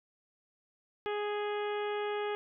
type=harmonic tone; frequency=415.3 Hz; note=G#4; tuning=in tune; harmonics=1 / 2 / 3 / 4 / 5 / 6 / 7 / 8; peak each=-33 / -39 / -43 / -45 / -47 / -49 / -50 / -51 dBFS; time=1.06-2.35 s; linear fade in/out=0 ms; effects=none